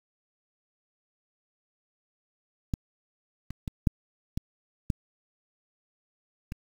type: clicks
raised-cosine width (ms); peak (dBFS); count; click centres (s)
5; -15 / -25 / -20 / -8 / -17 / -13 / -23; 7; 2.738 / 3.506 / 3.678 / 3.872 / 4.375 / 4.902 / 6.521
effects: 7-bit